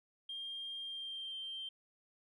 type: tone with pitch glide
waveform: sine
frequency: 3205 to 3148 Hz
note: G7 to G7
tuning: +38 to +7 cents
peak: -40 dBFS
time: 0.29-1.69 s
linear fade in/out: 5 ms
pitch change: -31 cents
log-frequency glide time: 0.8-1.39 s
effects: tanh soft clip ceiling -36 dBFS